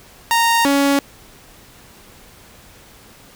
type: tone pair in turn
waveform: sawtooth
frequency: 927 / 280.1 Hz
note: A#5 / C#4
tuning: -10 / +18 cents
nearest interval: octave + major sixth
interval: 2072 cents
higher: first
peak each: -9 dBFS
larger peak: neither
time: 0.31-0.65 / 0.65-0.99 s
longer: neither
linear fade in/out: 0 ms
effects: pink hiss -45 dBFS RMS until 3.35 s